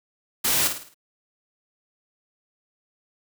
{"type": "noise with echo", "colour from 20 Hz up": "white", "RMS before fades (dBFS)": -22, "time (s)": [0.44, 0.68], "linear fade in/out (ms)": 10, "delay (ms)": 53, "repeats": 5, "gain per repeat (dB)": -7, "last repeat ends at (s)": 0.945, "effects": []}